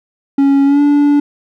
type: tone with pitch glide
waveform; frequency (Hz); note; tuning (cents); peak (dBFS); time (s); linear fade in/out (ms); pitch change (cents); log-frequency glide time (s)
triangle; 277.2 to 289.3; C#4 to D4; 0 to -26; -5; 0.38-1.2; 5; +74; 0.65-0.81
effects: none